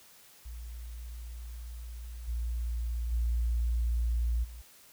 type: tone with level steps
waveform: sine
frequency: 58.4 Hz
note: A#1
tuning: 4 cents sharp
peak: -39 / -30 / -26 / -42 dBFS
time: 0.45-4.62 s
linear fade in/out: 10 ms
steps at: 2.27 / 3.11 / 4.43 s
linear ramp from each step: 20 ms
effects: white hiss -57 dBFS RMS until 4.92 s